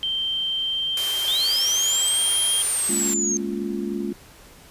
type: tone with pitch glide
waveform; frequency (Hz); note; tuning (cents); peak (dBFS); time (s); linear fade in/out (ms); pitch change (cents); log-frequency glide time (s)
sine; 3134 to 3204; G7 to G7; -1 to +37; -22; 0.03-2.62; 0; +38; 0.59-2.48
type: high-pass noise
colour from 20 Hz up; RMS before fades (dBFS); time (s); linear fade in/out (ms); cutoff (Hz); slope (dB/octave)
white; -30; 0.97-3.14; 2; 330; 48
type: linear two-way sweep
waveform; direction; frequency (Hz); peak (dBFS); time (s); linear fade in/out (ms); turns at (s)
sine; up then down; 3368 to 10070 to 6320; -21; 1.28-3.37; 0; 2.42
type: chord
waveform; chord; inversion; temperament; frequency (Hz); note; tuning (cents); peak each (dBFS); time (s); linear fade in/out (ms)
sine; Bb minor seventh; third; just; 209.8 / 233.1 / 279.7 / 349.6; Ab3 / Bb3 / Db4 / F4; +18 / 0 / +16 / +2; -28 / -33 / -31 / -29; 2.89-4.13; 5
effects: pink hiss -48 dBFS RMS until 4.7 s + resampled to 32000 Hz